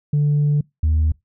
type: tone pair in turn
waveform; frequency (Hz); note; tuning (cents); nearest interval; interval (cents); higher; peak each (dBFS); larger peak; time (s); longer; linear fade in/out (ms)
sine; 146.83 / 77.97; D3 / D#2; 0 / +4; major seventh; 1096; first; -12; neither; 0.13-0.61 / 0.83-1.12; first; 5
effects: noise-tail reverb RT60 0.2 s tail -26 dB re dry + tanh soft clip ceiling -12 dBFS